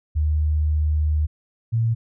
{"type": "tone pair in turn", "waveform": "sine", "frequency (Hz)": [76.3, 114.32], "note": ["D#2", "A#2"], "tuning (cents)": [-33, -33], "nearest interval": "perfect fifth", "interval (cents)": 700, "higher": "second", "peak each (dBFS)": -17, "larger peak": "neither", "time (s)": [[0.15, 1.27], [1.72, 1.95]], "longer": "first", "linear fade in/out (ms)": 20, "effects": []}